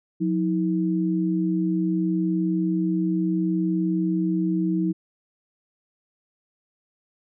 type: tone pair together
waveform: sine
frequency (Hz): 180 / 320.7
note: F#3 / E4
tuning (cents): -47 / -48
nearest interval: minor seventh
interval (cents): 999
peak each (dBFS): -23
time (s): 0.2-4.93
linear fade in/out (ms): 20
effects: none